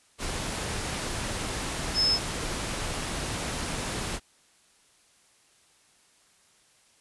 sine tone in noise, 5200 Hz, E8, 24 cents flat, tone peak -21 dBFS, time 1.94-2.19 s, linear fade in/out 50 ms, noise pink, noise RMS -32 dBFS, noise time 0.18-4.2 s, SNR +8 dB, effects white hiss -62 dBFS RMS until 7 s + resampled to 24000 Hz

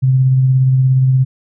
sine tone with tremolo, 130.81 Hz, C3, in tune, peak -7 dBFS, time 0.02-1.25 s, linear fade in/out 20 ms, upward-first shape sine, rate 17 Hz, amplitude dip 25%, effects none

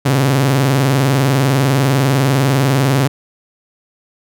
sawtooth tone with vibrato, 133.8 Hz, C3, 39 cents sharp, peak -7 dBFS, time 0.05-3.08 s, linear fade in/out 10 ms, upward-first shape square, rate 20 Hz, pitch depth 110 cents each way, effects none

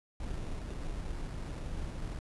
brown noise with sample-and-hold, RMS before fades -38 dBFS, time 0.2-2.19 s, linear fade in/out 2 ms, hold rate 3150 Hz, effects resampled to 24000 Hz

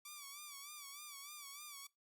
5% pulse tone with vibrato, 1154 Hz, D6, 31 cents flat, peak -38 dBFS, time 0.05-1.87 s, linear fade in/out 5 ms, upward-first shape sine, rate 3.3 Hz, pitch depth 77 cents each way, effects noise-tail reverb RT60 0.2 s tail -22 dB re dry + Opus 48 kbps

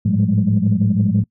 sine tone cluster, 105 / 111.2 / 177.8 / 198.7 / 210.3 Hz, G#2 / A2 / F3 / G3 / G#3, +19 / +19 / +31 / +24 / +22 cents, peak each -19 dBFS, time 0.05-1.24 s, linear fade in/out 10 ms, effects noise-tail reverb RT60 0.1 s tail -24 dB re dry + tanh soft clip ceiling -5 dBFS

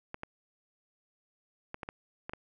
clicks, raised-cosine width 0.5 ms, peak -23 dBFS, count 7, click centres 0.144 / 0.234 / 1.744 / 1.832 / 1.889 / 2.295 / 2.335 s, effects none

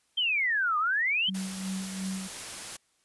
sine exponential two-way sweep, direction down then up, 3200 to 1191 to 3200 Hz, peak -24 dBFS, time 0.17-1.3 s, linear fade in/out 10 ms, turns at 0.78 s
sine tone with tremolo, 190 Hz, F#3, 46 cents sharp, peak -30 dBFS, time 1.28-2.28 s, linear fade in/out 10 ms, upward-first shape sine, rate 2.8 Hz, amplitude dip 55%
white noise, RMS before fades -39 dBFS, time 1.34-2.77 s, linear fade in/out 10 ms
effects white hiss -70 dBFS RMS until 3.04 s + resampled to 24000 Hz

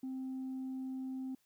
sine tone, 261.6 Hz, C4, in tune, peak -36 dBFS, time 0.03-1.35 s, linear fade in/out 5 ms, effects tanh soft clip ceiling -36 dBFS + white hiss -75 dBFS RMS until 1.45 s

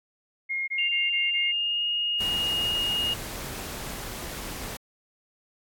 sine tone bursts, 2142 Hz, C7, 40 cents sharp, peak -26 dBFS, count 5, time 0.49-1.524 s, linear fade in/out 20 ms, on 190 ms, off 21 ms
sine tone with pitch glide, 2794 to 2858 Hz, F7 to F7, 0 to +39 cents, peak -24 dBFS, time 0.78-3.14 s, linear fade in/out 5 ms, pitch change +39 cents, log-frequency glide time 1.29-1.85 s
pink noise, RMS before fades -36 dBFS, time 2.2-4.77 s, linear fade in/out 5 ms
effects AAC 64 kbps

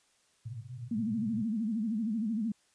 white band-pass noise, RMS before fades -43 dBFS, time 0.45-1.43 s, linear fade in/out 10 ms, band 110 to 130 Hz, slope 96 dB/octave
sine tone with vibrato, 220 Hz, A3, in tune, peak -29 dBFS, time 0.91-2.52 s, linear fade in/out 5 ms, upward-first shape sine, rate 13 Hz, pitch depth 130 cents each way
effects white hiss -69 dBFS RMS until 2.74 s + resampled to 22050 Hz

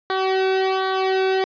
sawtooth tone with flanger, 380 Hz, F#4, 46 cents sharp, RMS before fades -20 dBFS, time 0.1-1.44 s, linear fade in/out 0 ms, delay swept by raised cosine 0.38 to 0.99 ms, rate 1.3 Hz, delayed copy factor -0.85, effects resampled to 11025 Hz

